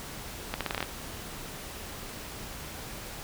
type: accelerating click train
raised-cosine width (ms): 0.3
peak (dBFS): -13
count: 8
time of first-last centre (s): 0.54-0.827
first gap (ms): 67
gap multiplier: 0.83
effects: pink hiss -41 dBFS RMS until 3.23 s